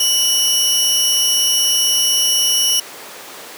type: tone pair together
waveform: sawtooth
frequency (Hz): 2960 / 5588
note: F#7 / F8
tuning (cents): 0 / 0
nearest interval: major seventh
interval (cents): 1100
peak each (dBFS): -13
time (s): 0-2.8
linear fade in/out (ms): 5
effects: pink hiss -33 dBFS RMS until 3.57 s + high-pass 400 Hz 12 dB/octave